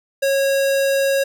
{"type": "tone", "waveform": "square", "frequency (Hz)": 548, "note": "C#5", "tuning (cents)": -20, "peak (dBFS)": -16, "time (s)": [0.22, 1.24], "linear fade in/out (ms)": 10, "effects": []}